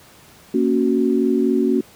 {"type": "chord", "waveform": "sine", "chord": "F# major", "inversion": "first", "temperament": "equal", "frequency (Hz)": [233.1, 277.2, 370], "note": ["A#3", "C#4", "F#4"], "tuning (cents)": [0, 0, 0], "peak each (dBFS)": -19, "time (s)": [0.54, 1.81], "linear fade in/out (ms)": 5, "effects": ["pink hiss -47 dBFS RMS until 1.95 s", "high-pass 80 Hz 12 dB/octave"]}